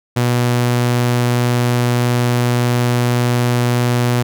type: tone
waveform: sawtooth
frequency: 121.7 Hz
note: B2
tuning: 25 cents flat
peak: -9 dBFS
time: 0.16-4.23 s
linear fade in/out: 10 ms
effects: none